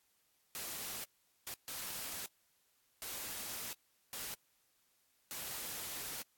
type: noise bursts at uneven times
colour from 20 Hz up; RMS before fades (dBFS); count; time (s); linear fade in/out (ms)
white; -43; 6; 0.55-1.04 / 1.47-1.54 / 1.68-2.26 / 3.02-3.73 / 4.13-4.34 / 5.31-6.22; 0
effects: white hiss -75 dBFS RMS until 6.37 s + AAC 64 kbps